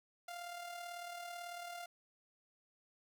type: tone with amplitude modulation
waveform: sawtooth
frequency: 698 Hz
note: F5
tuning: 1 cent flat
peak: -39 dBFS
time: 0.28-1.86 s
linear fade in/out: 5 ms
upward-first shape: sine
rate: 38.1 Hz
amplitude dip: 45%
effects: none